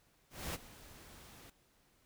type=noise with ADSR envelope; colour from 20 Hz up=pink; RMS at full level=-39 dBFS; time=0.3-1.5 s; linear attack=240 ms; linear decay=29 ms; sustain=-17 dB; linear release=4 ms; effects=pink hiss -71 dBFS RMS until 2.05 s